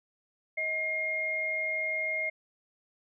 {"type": "tone pair together", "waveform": "sine", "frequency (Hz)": [634, 2133], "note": ["D#5", "C7"], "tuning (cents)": [32, 33], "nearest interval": "octave + major sixth", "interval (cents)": 2101, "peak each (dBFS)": [-37, -29], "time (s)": [0.57, 2.3], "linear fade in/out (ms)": 10, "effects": []}